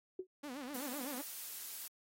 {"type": "tone with exponential decay", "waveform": "sine", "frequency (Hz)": 371.3, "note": "F#4", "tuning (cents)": 6, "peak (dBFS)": -35, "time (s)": [0.19, 0.27], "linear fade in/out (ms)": 5, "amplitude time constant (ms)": 17}
{"type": "tone with vibrato", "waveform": "sawtooth", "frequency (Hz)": 269.7, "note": "C#4", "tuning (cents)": -47, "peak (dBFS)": -39, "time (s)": [0.43, 1.22], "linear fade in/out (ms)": 10, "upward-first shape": "sine", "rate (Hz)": 7.9, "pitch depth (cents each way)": 180}
{"type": "noise", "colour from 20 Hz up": "blue", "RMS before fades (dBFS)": -45, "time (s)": [0.74, 1.88], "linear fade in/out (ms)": 5}
{"effects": ["AAC 48 kbps"]}